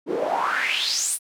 pink noise with band-pass filter sweep, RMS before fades -24 dBFS, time 0.06-1.19 s, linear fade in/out 50 ms, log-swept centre 330 to 11000 Hz, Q 5.9, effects high-pass 200 Hz 12 dB/octave

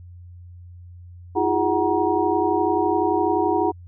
sine tone cluster, 322.5 / 354.2 / 411.1 / 746 / 947 Hz, E4 / F4 / G#4 / F#5 / A#5, -38 / +24 / -18 / +14 / +27 cents, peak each -24 dBFS, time 1.35-3.72 s, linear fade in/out 20 ms, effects added 88 Hz sine -39 dBFS peak until 3.87 s

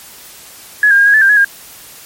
sine tone with pitch steps, 1690 / 1608 / 1620 / 1647 / 1740 / 1588 / 1684 / 1615 Hz, G#6 / G6 / G#6 / G#6 / A6 / G6 / G#6 / G#6, +30 / +44 / -43 / -15 / -20 / +22 / +24 / -49 cents, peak -5 dBFS, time 0.83-1.446 s, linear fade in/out 2 ms, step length 77 ms, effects white hiss -36 dBFS RMS until 2.05 s + MP3 64 kbps

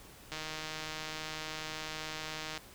click train, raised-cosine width 0.2 ms, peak -22 dBFS, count 353, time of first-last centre 0.32-2.576 s, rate 156 Hz, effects pink hiss -54 dBFS RMS until 2.74 s

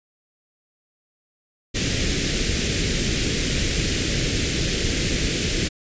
pink band-stop noise, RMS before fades -22 dBFS, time 1.74-5.69 s, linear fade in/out 20 ms, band 470 to 1900 Hz, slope 24 dB/octave, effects resampled to 16000 Hz

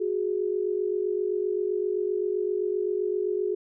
sine tone pair together, 367.6 / 415.3 Hz, F#4 / G#4, -11 / 0 cents, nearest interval major second, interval 211 cents, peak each -27 dBFS, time 0-3.55 s, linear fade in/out 10 ms, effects none

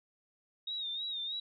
sine tone with vibrato, 3729 Hz, A#7, in tune, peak -35 dBFS, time 0.67-1.4 s, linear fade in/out 5 ms, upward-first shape sine, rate 3.2 Hz, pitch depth 77 cents each way, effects none

